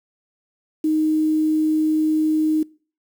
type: tone with quantisation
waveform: sine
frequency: 311.1 Hz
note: D#4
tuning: in tune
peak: -16 dBFS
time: 0.84-2.63 s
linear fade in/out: 5 ms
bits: 7
effects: noise-tail reverb RT60 0.4 s tail -23 dB re dry